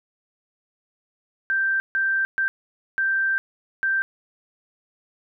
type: tone bursts at uneven times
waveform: sine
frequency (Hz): 1568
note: G6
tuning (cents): 0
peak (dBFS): -19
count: 5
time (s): 1.5-1.8 / 1.95-2.25 / 2.38-2.48 / 2.98-3.38 / 3.83-4.02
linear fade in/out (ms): 0
effects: none